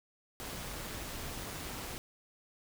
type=noise with amplitude modulation; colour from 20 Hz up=pink; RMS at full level=-40 dBFS; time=0.4-1.98 s; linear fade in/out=0 ms; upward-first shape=sine; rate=197 Hz; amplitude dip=40%; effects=none